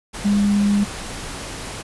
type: tone in noise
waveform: sine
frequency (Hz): 203.6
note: G#3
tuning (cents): -34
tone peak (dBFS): -14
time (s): 0.24-0.85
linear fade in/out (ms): 20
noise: pink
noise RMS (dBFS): -31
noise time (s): 0.13-1.83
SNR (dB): +14
effects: resampled to 24000 Hz